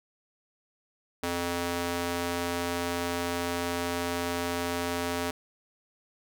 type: tone with high-pass filter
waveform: square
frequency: 86.8 Hz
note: F2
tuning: 10 cents flat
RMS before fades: -31 dBFS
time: 1.23-5.31 s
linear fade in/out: 5 ms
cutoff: 290 Hz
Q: 0.63
effects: none